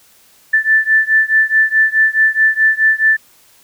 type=beating tone pair; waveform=sine; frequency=1760 / 1764.7 Hz; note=A6 / A6; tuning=0 / +5 cents; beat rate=4.7 Hz; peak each=-12 / -13 dBFS; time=0.53-3.17 s; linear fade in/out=10 ms; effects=white hiss -49 dBFS RMS until 3.63 s